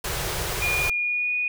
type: band-stop noise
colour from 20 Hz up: pink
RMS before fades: -28 dBFS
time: 0.04-0.9 s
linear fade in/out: 5 ms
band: 180 to 330 Hz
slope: 96 dB/octave
type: tone with pitch glide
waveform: sine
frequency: 2430 to 2467 Hz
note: D#7 to D#7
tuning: -42 to -15 cents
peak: -22 dBFS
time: 0.62-1.48 s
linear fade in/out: 2 ms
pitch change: +27 cents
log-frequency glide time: 0.96-1.35 s
effects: none